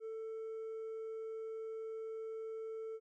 triangle tone with hard clipping, 444.1 Hz, A4, 16 cents sharp, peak -40 dBFS, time 0-3 s, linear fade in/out 50 ms, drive 1 dB, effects none

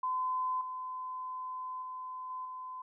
sine tone with level steps, 1021 Hz, C6, 43 cents flat, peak -30 / -37 / -39 / -37 / -40 dBFS, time 0.03-2.82 s, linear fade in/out 5 ms, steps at 0.61 / 1.82 / 2.3 / 2.45 s, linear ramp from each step 2 ms, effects none

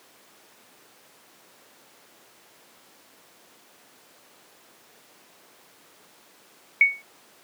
sine tone with exponential decay, 2226 Hz, C#7, 7 cents sharp, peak -9 dBFS, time 6.81-7.02 s, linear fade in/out 2 ms, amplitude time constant 44 ms, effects pink hiss -54 dBFS RMS until 7.43 s + high-pass 300 Hz 12 dB/octave

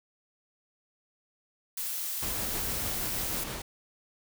blue noise, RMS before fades -34 dBFS, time 1.77-3.44 s, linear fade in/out 5 ms
pink noise with tremolo, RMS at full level -36 dBFS, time 2.22-3.62 s, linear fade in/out 5 ms, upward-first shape sine, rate 6.4 Hz, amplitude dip 25%
effects none

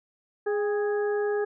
harmonic tone with a mistuned harmonic, 415.3 Hz, G#4, in tune, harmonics 1 / 2 / 3 / 4, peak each -24 / -36 / -42 / -37 dBFS, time 0.46-1.45 s, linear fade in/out 10 ms, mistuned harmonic 2, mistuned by -47 cents, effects none

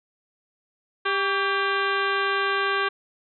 harmonic tone with a mistuned harmonic, 396.7 Hz, G4, 21 cents sharp, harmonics 1 / 2 / 3 / 4 / 5 / 6 / 7 / 8 / 9 / 10, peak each -28 / -34 / -26 / -26 / -36 / -34 / -35 / -36 / -38 / -41 dBFS, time 1.05-2.89 s, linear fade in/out 10 ms, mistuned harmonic 3, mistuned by -61 cents, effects none

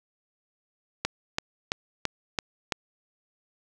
click train, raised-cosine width 0.2 ms, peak -8 dBFS, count 6, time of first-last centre 1.05-2.722 s, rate 2.99 Hz, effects none

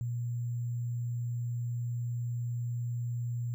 sine tone with sample-and-hold, 119.9 Hz, A#2, 49 cents sharp, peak -31 dBFS, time 0.01-3.54 s, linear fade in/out 0 ms, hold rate 7350 Hz, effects none

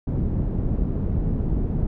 pink low-pass noise, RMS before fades -23 dBFS, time 0.07-1.87 s, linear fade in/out 5 ms, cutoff 250 Hz, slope 12 dB/octave, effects none

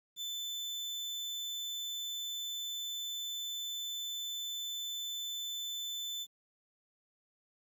35% pulse tone, 3520 Hz, A7, in tune, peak -35 dBFS, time 0.16-6.27 s, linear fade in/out 50 ms, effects 11-bit

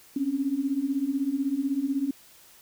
sine beating tone pair, 264.1 / 280.1 Hz, C4 / C#4, +16 / +18 cents, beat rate 16 Hz, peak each -29 / -26 dBFS, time 0.16-2.11 s, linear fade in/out 5 ms, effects white hiss -54 dBFS RMS until 2.61 s

